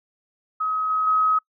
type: tone with level steps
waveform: sine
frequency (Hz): 1271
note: D#6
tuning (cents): +36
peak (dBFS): -21 / -19 / -16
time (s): 0.6-1.39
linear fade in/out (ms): 10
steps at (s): 0.9 / 1.07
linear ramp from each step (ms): 2
effects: noise-tail reverb RT60 0.1 s tail -26 dB re dry